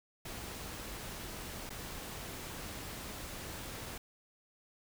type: noise with dropouts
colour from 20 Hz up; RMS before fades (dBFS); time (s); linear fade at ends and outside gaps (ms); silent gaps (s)
pink; -44; 0.25-3.98; 5; 1.694-1.703
effects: none